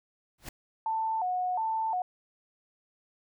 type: noise with exponential growth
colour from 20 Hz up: pink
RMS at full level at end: -35 dBFS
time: 0.38-0.49 s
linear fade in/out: 5 ms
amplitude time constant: 23 ms
type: tone with vibrato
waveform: sine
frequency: 805 Hz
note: G5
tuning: 46 cents sharp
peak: -27 dBFS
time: 0.86-2.02 s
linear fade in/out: 2 ms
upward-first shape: square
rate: 1.4 Hz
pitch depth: 170 cents each way
effects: none